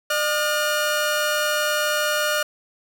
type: tone pair together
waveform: sawtooth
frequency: 602 / 1433 Hz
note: D5 / F6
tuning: +43 / +44 cents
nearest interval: octave + minor third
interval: 1501 cents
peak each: -19 dBFS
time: 0.1-2.43 s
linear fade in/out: 5 ms
effects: none